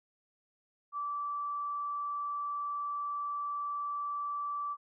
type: tone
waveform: sine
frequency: 1161 Hz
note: D6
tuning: 20 cents flat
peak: -33 dBFS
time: 0.92-4.77 s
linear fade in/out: 50 ms
effects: none